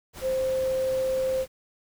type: tone in noise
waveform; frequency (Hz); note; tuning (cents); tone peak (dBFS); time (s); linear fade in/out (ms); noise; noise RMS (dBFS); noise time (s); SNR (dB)
sine; 523.3; C5; 0; -23; 0.21-1.46; 50; pink; -41; 0.13-1.48; +15
effects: none